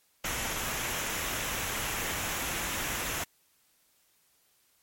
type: noise with comb filter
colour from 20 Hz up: pink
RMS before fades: -33 dBFS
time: 0.24-3.24 s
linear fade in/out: 5 ms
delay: 0.22 ms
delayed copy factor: -0.5
effects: white hiss -68 dBFS RMS until 4.82 s + MP3 64 kbps